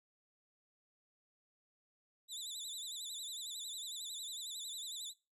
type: tone with vibrato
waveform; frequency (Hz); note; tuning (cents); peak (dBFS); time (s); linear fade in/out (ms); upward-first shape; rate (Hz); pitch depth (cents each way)
25% pulse; 3720; A#7; -4; -38; 2.28-5.14; 50; sine; 11; 130
effects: noise-tail reverb RT60 0.3 s tail -22 dB re dry